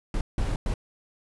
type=noise bursts at uneven times; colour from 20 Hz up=brown; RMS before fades=-26 dBFS; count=3; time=0.14-0.21 / 0.38-0.56 / 0.66-0.74 s; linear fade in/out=2 ms; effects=resampled to 24000 Hz